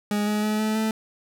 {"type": "tone with pitch steps", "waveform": "40% pulse", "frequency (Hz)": [207.6, 210.5, 213.4, 216.4, 219.4], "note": ["G#3", "G#3", "G#3", "A3", "A3"], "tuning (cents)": [0, 24, 47, -29, -5], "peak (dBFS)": -21, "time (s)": [0.11, 0.91], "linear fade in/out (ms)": 2, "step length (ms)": 160, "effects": []}